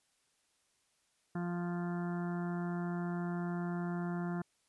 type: harmonic tone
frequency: 174.61 Hz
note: F3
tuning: in tune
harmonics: 1 / 2 / 4 / 5 / 6 / 7 / 8 / 9 / 10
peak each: -35 / -42 / -46 / -54 / -51 / -56 / -50 / -59 / -55 dBFS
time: 1.35-4.42 s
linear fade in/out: 5 ms
effects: white hiss -75 dBFS RMS until 4.68 s + resampled to 24000 Hz